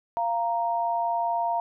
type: tone pair together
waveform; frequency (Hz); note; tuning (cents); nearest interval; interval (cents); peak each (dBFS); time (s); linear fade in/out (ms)
sine; 692.8 / 932.3; F5 / A#5; -14 / 0; perfect fourth; 514; -26; 0.17-1.6; 0
effects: none